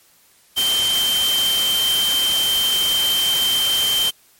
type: tone in noise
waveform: sine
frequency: 3126 Hz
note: G7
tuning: 6 cents flat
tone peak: -16 dBFS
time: 0.56-4.11 s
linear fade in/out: 20 ms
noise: white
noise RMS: -24 dBFS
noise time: 0.56-4.11 s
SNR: +5 dB
effects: white hiss -54 dBFS RMS until 4.39 s + MP3 64 kbps